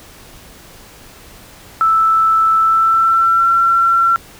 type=tone with pitch glide; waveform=sine; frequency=1318.5 to 1357.1 Hz; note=E6 to E6; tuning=0 to +50 cents; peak=-9 dBFS; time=1.81-4.16 s; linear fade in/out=0 ms; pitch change=+50 cents; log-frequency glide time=2.59-3.49 s; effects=pink hiss -40 dBFS RMS until 4.39 s